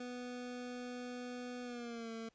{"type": "tone with pitch glide", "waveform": "25% pulse", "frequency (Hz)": [246.9, 226.4], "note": ["B3", "A3"], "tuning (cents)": [0, 50], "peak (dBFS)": -39, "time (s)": [0, 2.29], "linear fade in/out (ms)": 5, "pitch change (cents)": -150, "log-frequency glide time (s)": [1.63, 2.11], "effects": ["pink hiss -75 dBFS RMS until 2.34 s", "resampled to 16000 Hz"]}